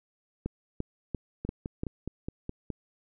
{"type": "two click trains", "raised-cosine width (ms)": 3, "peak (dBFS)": [-21, -18], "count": [7, 5], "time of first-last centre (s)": [[1.45, 2.703], [0.46, 1.835]], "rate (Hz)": [4.79, 2.91], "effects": []}